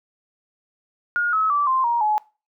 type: tone with pitch steps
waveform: sine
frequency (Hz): 1429 / 1287.9 / 1160.7 / 1046.1 / 942.8 / 849.7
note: F6 / E6 / D6 / C6 / A#5 / G#5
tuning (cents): +39 / -41 / -21 / -1 / +19 / +39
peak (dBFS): -17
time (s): 1.16-2.18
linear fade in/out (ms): 0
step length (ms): 170
effects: noise-tail reverb RT60 0.3 s tail -21 dB re dry